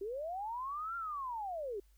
sine linear two-way sweep, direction up then down, 375.3 to 1396.9 to 375.3 Hz, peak -37 dBFS, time 0.01-1.8 s, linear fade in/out 5 ms, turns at 0.96 s, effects added 50 Hz sine -62 dBFS peak until 1.97 s + white hiss -75 dBFS RMS until 1.97 s

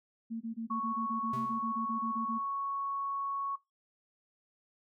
sine tone bursts, 227.3 Hz, A#3, 43 cents flat, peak -34 dBFS, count 16, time 0.3-2.39 s, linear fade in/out 20 ms, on 110 ms, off 22 ms
sine tone, 1108.7 Hz, C#6, in tune, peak -32 dBFS, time 0.7-3.56 s, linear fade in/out 10 ms
square tone with exponential decay, 130.81 Hz, C3, in tune, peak -39 dBFS, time 1.33-1.79 s, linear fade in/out 5 ms, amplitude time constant 98 ms
effects noise-tail reverb RT60 0.2 s tail -20 dB re dry

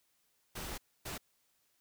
pink noise bursts at uneven times, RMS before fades -42 dBFS, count 2, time 0.55-0.78 / 1.05-1.18 s, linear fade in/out 10 ms, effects white hiss -75 dBFS RMS until 1.8 s

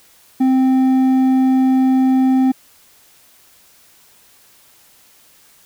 sine tone with hard clipping, 261.1 Hz, C4, 3 cents flat, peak -12 dBFS, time 0.4-2.52 s, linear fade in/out 10 ms, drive 5 dB, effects white hiss -50 dBFS RMS until 5.65 s

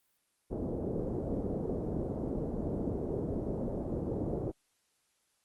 white low-pass noise, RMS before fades -35 dBFS, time 0.5-4.52 s, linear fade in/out 20 ms, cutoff 480 Hz, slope 24 dB/octave, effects white hiss -75 dBFS RMS until 5.44 s + Opus 32 kbps

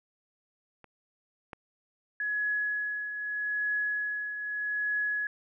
clicks, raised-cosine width 0.5 ms, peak -35 / -25 dBFS, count 2, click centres 0.843 / 1.532 s
sine tone with tremolo, 1686 Hz, G#6, 26 cents sharp, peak -26 dBFS, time 2.2-5.27 s, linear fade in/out 2 ms, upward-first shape triangle, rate 0.81 Hz, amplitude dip 60%
effects none

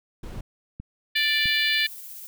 brown noise, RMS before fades -35 dBFS, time 0.23-0.41 s, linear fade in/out 5 ms
clicks, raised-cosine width 5 ms, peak -23 dBFS, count 2, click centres 0.8 / 1.457 s
harmonic tone, 587.3 Hz, D5, in tune, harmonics 3 / 4 / 5 / 6 / 7 / 8, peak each -25 / -26 / -28 / -27 / -29 / -35 dBFS, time 1.15-1.87 s, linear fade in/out 10 ms
violet noise with tremolo, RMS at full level -39 dBFS, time 1.16-2.27 s, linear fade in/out 0 ms, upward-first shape sine, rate 16 Hz, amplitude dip 25%
effects none

